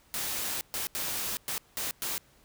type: noise bursts at uneven times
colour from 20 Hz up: white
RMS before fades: -33 dBFS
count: 6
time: 0.14-0.61 / 0.74-0.87 / 0.95-1.37 / 1.48-1.58 / 1.77-1.91 / 2.02-2.18 s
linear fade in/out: 0 ms
effects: pink hiss -62 dBFS RMS until 2.44 s